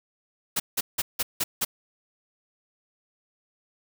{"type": "noise bursts", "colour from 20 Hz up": "white", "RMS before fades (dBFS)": -25, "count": 6, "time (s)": [0.56, 1.65], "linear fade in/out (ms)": 10, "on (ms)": 40, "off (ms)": 170, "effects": []}